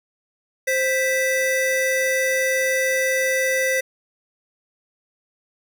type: tone pair together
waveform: square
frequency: 523.2 / 1975.5 Hz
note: C5 / B6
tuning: 0 / 0 cents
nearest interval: octave + major seventh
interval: 2300 cents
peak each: -22 dBFS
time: 0.67-3.81 s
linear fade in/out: 10 ms
effects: none